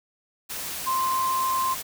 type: tone in noise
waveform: sine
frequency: 1046.5 Hz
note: C6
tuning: in tune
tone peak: -22 dBFS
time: 0.86-1.75 s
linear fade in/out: 20 ms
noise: white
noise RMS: -33 dBFS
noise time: 0.49-1.83 s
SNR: +8 dB
effects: none